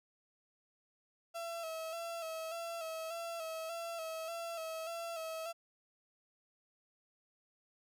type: tone with vibrato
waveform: 35% pulse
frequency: 659.3 Hz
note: E5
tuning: in tune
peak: -38 dBFS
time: 1.34-5.53 s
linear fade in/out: 20 ms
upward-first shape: square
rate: 1.7 Hz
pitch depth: 38 cents each way
effects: none